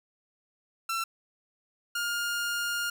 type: tone pair in turn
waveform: sawtooth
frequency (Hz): 1346 / 1414.3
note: E6 / F6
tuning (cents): +36 / +21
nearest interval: minor second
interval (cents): 85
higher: second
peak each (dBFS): -25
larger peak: neither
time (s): 0.89-1.04 / 1.95-2.9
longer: second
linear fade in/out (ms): 5
effects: none